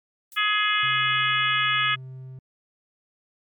violet noise with exponential decay, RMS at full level -38 dBFS, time 0.32-0.46 s, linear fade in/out 1 ms, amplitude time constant 30 ms
harmonic tone, 420.2 Hz, G#4, 20 cents sharp, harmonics 3 / 4 / 5 / 6 / 7 / 8, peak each -25 / -26 / -27 / -28 / -28 / -29 dBFS, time 0.36-1.96 s, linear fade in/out 20 ms
triangle tone with tremolo, 130.3 Hz, C3, 7 cents flat, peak -34 dBFS, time 0.83-2.39 s, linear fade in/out 2 ms, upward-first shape sine, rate 0.98 Hz, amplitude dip 25%
effects MP3 96 kbps

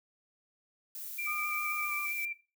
violet noise, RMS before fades -42 dBFS, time 0.95-2.25 s, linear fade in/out 0 ms
sine tone with vibrato, 2349 Hz, D7, in tune, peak -33 dBFS, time 1.18-2.33 s, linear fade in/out 10 ms, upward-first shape square, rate 7.5 Hz, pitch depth 16 cents each way
sine tone with pitch glide, 1221 to 1187.6 Hz, D#6 to D6, -33 to +19 cents, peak -37 dBFS, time 1.26-2.07 s, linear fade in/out 20 ms, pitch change -48 cents, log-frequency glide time 1.8-1.94 s
effects noise-tail reverb RT60 0.3 s tail -17 dB re dry

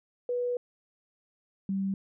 sine tone pair in turn, 489.5 / 194.26 Hz, B4 / G3, -15 / -15 cents, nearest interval octave + major third, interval 1600 cents, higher first, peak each -27 dBFS, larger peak neither, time 0.29-0.57 / 1.69-1.94 s, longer first, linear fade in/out 2 ms, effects none

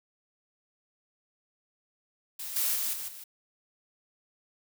blue noise with level steps, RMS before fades -38 / -28 / -31 / -37 / -45 dBFS, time 2.39-3.24 s, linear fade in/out 5 ms, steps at 2.56 / 2.75 / 2.93 / 3.08 s, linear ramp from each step 5 ms, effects none

